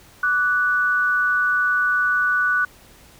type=tone pair together; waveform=sine; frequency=1162.5 / 1480 Hz; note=D6 / F#6; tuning=-18 / 0 cents; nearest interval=major third; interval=418 cents; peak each=-24 / -17 dBFS; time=0.23-2.65 s; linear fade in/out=5 ms; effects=pink hiss -49 dBFS RMS until 3.19 s